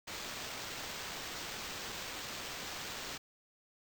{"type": "noise with sample-and-hold", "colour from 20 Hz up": "violet", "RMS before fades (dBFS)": -43, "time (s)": [0.07, 3.18], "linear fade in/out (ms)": 10, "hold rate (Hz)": 11025, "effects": []}